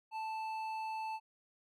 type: tone with hard clipping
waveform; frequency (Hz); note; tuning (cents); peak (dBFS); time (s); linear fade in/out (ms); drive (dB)
sine; 880; A5; 0; -39; 0.11-1.2; 50; 8
effects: none